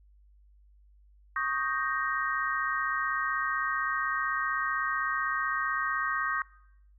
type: chord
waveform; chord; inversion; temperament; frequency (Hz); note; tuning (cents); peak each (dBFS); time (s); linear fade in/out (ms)
sine; Eb dominant seventh; third; equal; 1108.7 / 1244.5 / 1568 / 1864.7; Db6 / Eb6 / G6 / Bb6; 0 / 0 / 0 / 0; -33; 1.36-6.42; 2
effects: noise-tail reverb RT60 0.8 s tail -22 dB re dry + added 50 Hz sine -56 dBFS peak until 6.98 s